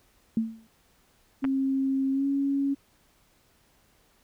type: tone with exponential decay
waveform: sine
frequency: 224.2 Hz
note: A3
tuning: 33 cents sharp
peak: -19 dBFS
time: 0.37-0.67 s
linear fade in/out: 2 ms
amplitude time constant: 64 ms
type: tone with pitch glide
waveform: sine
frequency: 268.7 to 277.5 Hz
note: C4 to C#4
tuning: +46 to +2 cents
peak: -23 dBFS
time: 1.42-2.75 s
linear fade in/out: 20 ms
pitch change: +56 cents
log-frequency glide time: 2.12-2.26 s
type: clicks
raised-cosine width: 0.5 ms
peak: -20 dBFS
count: 2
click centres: 1.443 / 1.45 s
effects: pink hiss -64 dBFS RMS until 4.23 s